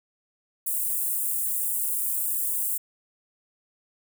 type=high-pass noise; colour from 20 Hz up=white; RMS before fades=-27 dBFS; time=0.66-2.78 s; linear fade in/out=10 ms; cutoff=8200 Hz; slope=48 dB/octave; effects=none